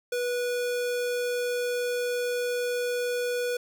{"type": "tone", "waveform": "square", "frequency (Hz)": 488.8, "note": "B4", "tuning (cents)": -18, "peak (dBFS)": -27, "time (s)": [0.12, 3.57], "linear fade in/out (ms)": 5, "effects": []}